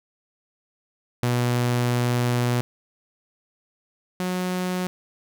sawtooth tone pair in turn, 121.9 / 182.32 Hz, B2 / F#3, -22 / -25 cents, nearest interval perfect fifth, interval 697 cents, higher second, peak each -16 / -20 dBFS, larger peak first, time 1.23-2.61 / 4.2-4.87 s, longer first, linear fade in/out 0 ms, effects none

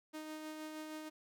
sawtooth tone with tremolo, 310 Hz, D#4, 6 cents flat, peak -39 dBFS, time 0.13-1.1 s, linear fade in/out 20 ms, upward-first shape sine, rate 6.4 Hz, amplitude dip 30%, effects none

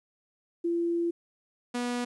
sine / sawtooth tone pair in turn, 340.6 / 243.5 Hz, F4 / B3, -43 / -24 cents, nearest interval tritone, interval 581 cents, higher first, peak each -25 dBFS, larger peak neither, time 0.64-1.11 / 1.74-2.05 s, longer first, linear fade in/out 10 ms, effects resampled to 24000 Hz + 11-bit

